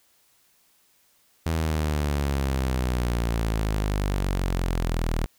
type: exponential sweep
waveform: sawtooth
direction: down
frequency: 82.41 to 38.89 Hz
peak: -19 dBFS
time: 1.46-5.26 s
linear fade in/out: 0 ms
effects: white hiss -63 dBFS RMS until 5.38 s